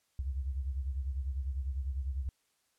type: beating tone pair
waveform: sine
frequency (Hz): 66.2 / 76.2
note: C2 / D#2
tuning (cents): +21 / -36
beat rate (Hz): 10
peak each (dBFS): -33 / -40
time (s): 0.19-2.29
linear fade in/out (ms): 0
effects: white hiss -75 dBFS RMS until 2.78 s + low-pass 11000 Hz 12 dB/octave